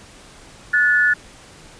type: tone pair together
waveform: sine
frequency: 1454.1 / 1739 Hz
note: F#6 / A6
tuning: -31 / -21 cents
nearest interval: minor third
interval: 310 cents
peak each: -16 / -15 dBFS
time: 0.73-1.14 s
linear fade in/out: 10 ms
effects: pink hiss -44 dBFS RMS until 1.79 s + resampled to 22050 Hz